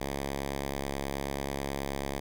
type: tone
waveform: 5% pulse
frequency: 69.3 Hz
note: C#2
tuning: in tune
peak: -21 dBFS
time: 0-2.2 s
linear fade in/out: 10 ms
effects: none